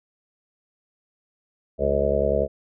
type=harmonic tone; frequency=70.3 Hz; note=C#2; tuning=25 cents sharp; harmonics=1 / 2 / 3 / 5 / 6 / 7 / 8 / 9; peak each=-28 / -33 / -31 / -33 / -27 / -25 / -26 / -24 dBFS; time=1.78-2.48 s; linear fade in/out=50 ms; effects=none